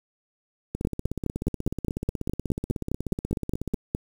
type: two click trains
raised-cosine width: 3 ms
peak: -16 / -12 dBFS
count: 50 / 16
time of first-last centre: 0.75-3.738 / 0.85-3.949 s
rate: 16.4 / 4.84 Hz
effects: 7-bit